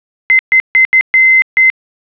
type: tone bursts at uneven times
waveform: sine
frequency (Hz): 2064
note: C7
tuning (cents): -24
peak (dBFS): -4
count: 6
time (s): 0.3-0.39 / 0.52-0.6 / 0.75-0.85 / 0.93-1.01 / 1.14-1.42 / 1.57-1.7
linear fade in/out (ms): 0
effects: resampled to 8000 Hz + 7-bit